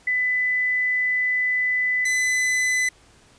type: tone pair in turn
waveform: sine / 45% pulse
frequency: 2000 / 2009 Hz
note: B6 / B6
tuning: +21 / +29 cents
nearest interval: unison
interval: 8 cents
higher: second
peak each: -19 dBFS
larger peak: neither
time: 0.07-2.05 / 2.05-2.89 s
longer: first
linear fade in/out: 5 ms
effects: pink hiss -54 dBFS RMS until 3.38 s + resampled to 22050 Hz